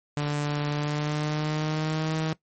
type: tone with pitch glide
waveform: sawtooth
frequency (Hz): 146.83 to 158.28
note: D3 to D#3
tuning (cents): 0 to +30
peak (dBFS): -21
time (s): 0.17-2.33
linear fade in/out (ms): 0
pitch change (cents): +130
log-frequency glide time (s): 0.7-2.16
effects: noise-tail reverb RT60 0.1 s tail -18 dB re dry + MP3 32 kbps